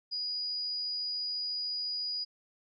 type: tone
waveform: sine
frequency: 4907 Hz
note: D#8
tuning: 25 cents flat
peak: -32 dBFS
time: 0.11-2.25 s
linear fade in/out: 20 ms
effects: none